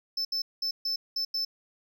triangle tone bursts at uneven times, 5274 Hz, E8, in tune, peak -26 dBFS, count 6, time 0.17-0.25 / 0.32-0.42 / 0.62-0.71 / 0.85-0.96 / 1.16-1.25 / 1.34-1.45 s, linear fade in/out 5 ms, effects none

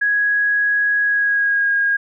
sine tone with pitch glide, 1663 to 1631.6 Hz, G#6 to G#6, +2 to -31 cents, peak -14 dBFS, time 0.01-1.97 s, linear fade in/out 10 ms, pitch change -33 cents, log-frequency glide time 1.02-1.72 s, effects none

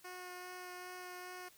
10% pulse tone with vibrato, 362.2 Hz, F#4, 37 cents flat, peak -38 dBFS, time 0.04-1.49 s, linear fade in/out 10 ms, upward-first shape sine, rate 2.5 Hz, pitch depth 9 cents each way, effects white hiss -64 dBFS RMS until 1.57 s

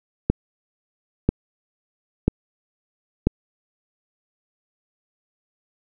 click train, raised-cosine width 3 ms, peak -3 dBFS, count 4, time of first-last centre 0.3-3.27 s, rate 1.01 Hz, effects none

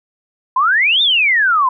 sine exponential two-way sweep, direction up then down, 987.8 to 3693 to 987.8 Hz, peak -10 dBFS, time 0.56-1.69 s, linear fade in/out 5 ms, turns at 1.02 s, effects none

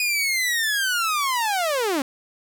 sawtooth linear sweep, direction down, 2489 to 255.4 Hz, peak -17 dBFS, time 0-2.02 s, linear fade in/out 2 ms, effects none

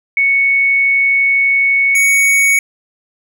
sine / square tone pair in turn, 2217 / 2232 Hz, C#7 / C#7, 0 / +11 cents, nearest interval unison, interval 11 cents, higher second, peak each -9 dBFS, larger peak neither, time 0.17-1.95 / 1.95-2.59 s, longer first, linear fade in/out 2 ms, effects none

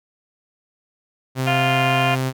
sawtooth tone, 130.81 Hz, C3, in tune, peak -16 dBFS, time 1.35-2.33 s, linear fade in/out 50 ms
harmonic tone, 349.2 Hz, F4, in tune, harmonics 2 / 3 / 4 / 5 / 6 / 7 / 8 / 9, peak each -20 / -27 / -28 / -30 / -31 / -25 / -28 / -32 dBFS, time 1.46-2.16 s, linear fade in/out 20 ms
effects none

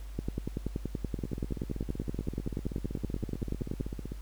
two click trains, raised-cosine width 3 ms, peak -19 / -24 dBFS, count 39 / 47, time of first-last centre 0.19-3.809 / 1.19-4.12 s, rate 10.5 / 15.7 Hz, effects added 50 Hz sine -39 dBFS peak until 4.21 s + pink hiss -57 dBFS RMS until 4.21 s

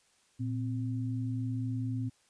sine tone pair together, 115.5 / 259.3 Hz, A#2 / C4, -16 / -15 cents, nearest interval octave + major second, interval 1401 cents, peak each -32 / -36 dBFS, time 0.39-2.1 s, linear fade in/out 20 ms, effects white hiss -68 dBFS RMS until 2.29 s + resampled to 22050 Hz

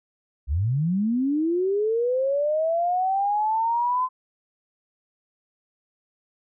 sine linear sweep, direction up, 60.4 to 1030 Hz, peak -20 dBFS, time 0.47-4.09 s, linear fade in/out 50 ms, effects none

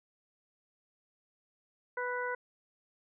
harmonic tone, 493.9 Hz, B4, in tune, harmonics 1 / 2 / 3 / 4, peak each -37 / -38 / -37 / -43 dBFS, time 1.97-2.35 s, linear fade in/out 5 ms, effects none

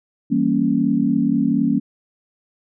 sine chord, E diminished seventh, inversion none, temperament equal, 164.81 / 196 / 233.1 / 277.2 Hz, E3 / G3 / Bb3 / Db4, 0 / 0 / 0 / 0 cents, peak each -25 / -22 / -19 / -19 dBFS, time 0.3-1.8 s, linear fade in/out 20 ms, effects none

